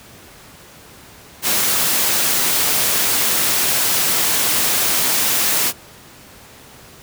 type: high-pass noise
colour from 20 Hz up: white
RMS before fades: -17 dBFS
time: 1.42-5.73 s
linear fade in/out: 50 ms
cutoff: 100 Hz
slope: 12 dB/octave
effects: pink hiss -42 dBFS RMS until 7.02 s + high-pass 60 Hz 12 dB/octave

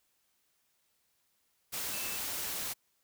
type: tone in noise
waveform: sine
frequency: 2637 Hz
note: E7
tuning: in tune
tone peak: -44 dBFS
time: 1.92-2.18 s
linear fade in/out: 20 ms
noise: white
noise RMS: -37 dBFS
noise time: 1.72-2.74 s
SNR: -10 dB
effects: white hiss -75 dBFS RMS until 3.03 s

